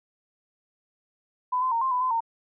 sine tone with pitch steps, 1001 / 1029 / 922 / 1052 / 997 / 1023 / 916 Hz, B5 / C6 / A#5 / C6 / B5 / C6 / A#5, +23 / -29 / -19 / +9 / +16 / -39 / -31 cents, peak -22 dBFS, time 1.52-2.206 s, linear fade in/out 10 ms, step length 98 ms, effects none

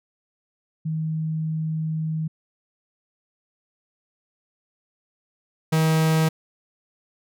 sine / 45% pulse tone pair in turn, 158.2 / 159.12 Hz, D#3 / D#3, +29 / +39 cents, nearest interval unison, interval 10 cents, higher second, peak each -23 / -17 dBFS, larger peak second, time 0.85-2.28 / 5.72-6.29 s, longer first, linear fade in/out 10 ms, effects none

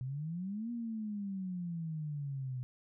sine exponential two-way sweep, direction up then down, 124.4 to 240 to 124.4 Hz, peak -36 dBFS, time 0.01-2.63 s, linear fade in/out 0 ms, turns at 0.71 s, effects none

